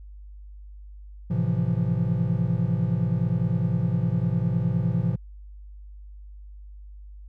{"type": "chord", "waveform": "triangle", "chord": "F major seventh", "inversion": "first", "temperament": "equal", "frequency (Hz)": [110, 130.81, 164.81, 174.61], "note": ["A2", "C3", "E3", "F3"], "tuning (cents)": [0, 0, 0, 0], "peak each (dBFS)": -25, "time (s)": [1.3, 5.16], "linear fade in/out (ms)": 10, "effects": ["added 50 Hz sine -40 dBFS peak until 7.28 s"]}